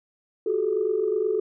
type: tone cluster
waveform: sine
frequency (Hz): 360.6 / 383.1 / 431.4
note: F#4 / G4 / A4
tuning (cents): -45 / -40 / -34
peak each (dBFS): -29 / -26 / -23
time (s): 0.46-1.4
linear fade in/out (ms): 5
effects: tanh soft clip ceiling -13 dBFS